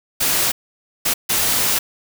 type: noise bursts at uneven times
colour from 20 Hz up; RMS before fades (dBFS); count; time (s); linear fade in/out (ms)
white; -18; 3; 0.2-0.52 / 1.05-1.14 / 1.29-1.79; 10
effects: none